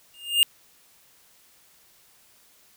square tone with exponential growth, 2822 Hz, F7, 17 cents sharp, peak -13 dBFS, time 0.14-0.43 s, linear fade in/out 0 ms, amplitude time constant 63 ms, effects white hiss -58 dBFS RMS until 2.76 s

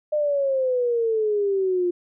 sine exponential sweep, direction down, 609 to 349.2 Hz, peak -19 dBFS, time 0.12-1.91 s, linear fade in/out 10 ms, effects none

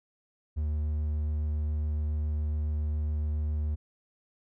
triangle tone, 75.6 Hz, D#2, 49 cents flat, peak -25 dBFS, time 0.56-3.76 s, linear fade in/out 20 ms, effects none

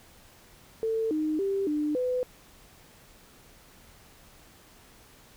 sine tone with pitch steps, 446.8 / 308.8 / 392.7 / 299.6 / 502 Hz, A4 / D#4 / G4 / D4 / B4, +27 / -13 / +3 / +35 / +28 cents, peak -25 dBFS, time 0.83-2.23 s, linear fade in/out 0 ms, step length 280 ms, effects pink hiss -55 dBFS RMS until 5.36 s

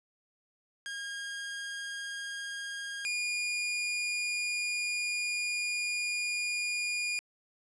sawtooth tone pair in turn, 1623 / 2432 Hz, G#6 / D#7, -40 / -40 cents, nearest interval perfect fifth, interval 700 cents, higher second, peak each -33 / -27 dBFS, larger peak second, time 0.86-3.05 / 3.05-7.19 s, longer second, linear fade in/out 0 ms, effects resampled to 22050 Hz + 11-bit

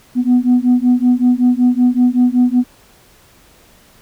sine beating tone pair, 245 / 250.3 Hz, B3 / B3, -14 / +23 cents, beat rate 5.3 Hz, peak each -11 dBFS, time 0.15-2.64 s, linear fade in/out 50 ms, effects tanh soft clip ceiling -5 dBFS + pink hiss -48 dBFS RMS until 4.01 s

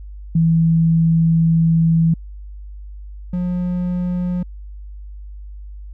sine / triangle tone pair in turn, 164.3 / 178.72 Hz, E3 / F3, -5 / +40 cents, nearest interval minor second, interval 145 cents, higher second, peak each -11 / -16 dBFS, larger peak first, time 0.35-2.14 / 3.33-4.43 s, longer first, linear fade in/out 5 ms, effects added 50 Hz sine -31 dBFS peak until 5.93 s

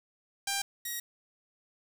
5% pulse tone pair in turn, 793 / 1894.8 Hz, G5 / A#6, +20 / +28 cents, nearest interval octave + minor third, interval 1508 cents, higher second, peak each -18 / -24 dBFS, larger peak first, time 0.47-0.62 / 0.85-1 s, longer neither, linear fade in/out 5 ms, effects 8-bit

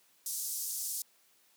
white band-pass noise, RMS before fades -37 dBFS, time 0.26-1.02 s, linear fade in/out 2 ms, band 5400 to 14000 Hz, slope 24 dB/octave, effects white hiss -67 dBFS RMS until 1.56 s + high-pass 150 Hz 12 dB/octave

